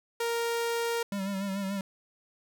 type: tone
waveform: sawtooth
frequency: 466.2 Hz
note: A#4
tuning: in tune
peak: -24 dBFS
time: 0.2-1.03 s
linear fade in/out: 5 ms
type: tone with vibrato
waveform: square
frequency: 196 Hz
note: G3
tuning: in tune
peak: -31 dBFS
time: 1.12-1.81 s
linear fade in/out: 2 ms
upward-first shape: sine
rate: 6.9 Hz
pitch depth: 49 cents each way
effects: none